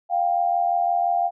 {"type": "tone pair together", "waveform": "sine", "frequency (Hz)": [701, 786.8], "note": ["F5", "G5"], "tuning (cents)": [6, 6], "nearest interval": "major second", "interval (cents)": 200, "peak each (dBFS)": [-20, -23], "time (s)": [0.09, 1.31], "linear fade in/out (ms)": 50, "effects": []}